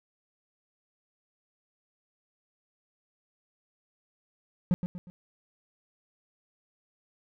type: tone with echo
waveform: triangle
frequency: 178.6 Hz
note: F3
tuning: 39 cents sharp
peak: -18 dBFS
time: 4.71-4.74 s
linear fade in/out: 0 ms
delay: 120 ms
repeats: 3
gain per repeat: -8 dB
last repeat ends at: 5.1 s
effects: none